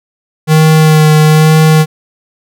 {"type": "tone with vibrato", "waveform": "square", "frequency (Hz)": 155.56, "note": "D#3", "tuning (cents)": 0, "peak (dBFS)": -4, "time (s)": [0.47, 1.86], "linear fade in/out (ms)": 50, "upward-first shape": "sine", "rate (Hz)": 1.1, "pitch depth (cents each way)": 18, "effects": []}